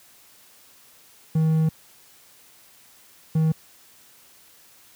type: tone pair in turn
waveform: triangle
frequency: 158.8 / 158.8 Hz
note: D#3 / D#3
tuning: +36 / +36 cents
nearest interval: unison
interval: 0 cents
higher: neither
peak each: -15 dBFS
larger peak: neither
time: 1.35-1.69 / 3.35-3.52 s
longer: first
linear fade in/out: 5 ms
effects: white hiss -53 dBFS RMS until 4.95 s + high-pass 60 Hz 12 dB/octave